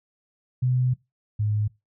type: tone pair in turn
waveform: sine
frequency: 126.5 / 105.52 Hz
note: B2 / G#2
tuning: +42 / +28 cents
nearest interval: minor third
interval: 314 cents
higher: first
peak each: -19 / -21 dBFS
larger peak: first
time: 0.62-0.94 / 1.39-1.68 s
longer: first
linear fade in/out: 10 ms
effects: noise-tail reverb RT60 0.2 s tail -20 dB re dry